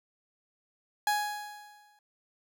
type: tone with exponential decay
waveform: 30% pulse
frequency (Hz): 833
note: G#5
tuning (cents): +5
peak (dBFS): -21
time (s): 1.07-1.99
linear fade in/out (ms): 2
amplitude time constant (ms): 200
effects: none